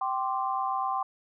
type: chord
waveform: sine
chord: G suspended fourth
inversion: none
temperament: equal with one note detuned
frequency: 777.7 / 1046.5 / 1174.7 Hz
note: G5 / C6 / D6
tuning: -14 / 0 / 0 cents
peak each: -30 / -30 / -34 dBFS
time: 0.01-1.03 s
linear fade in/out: 5 ms
effects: none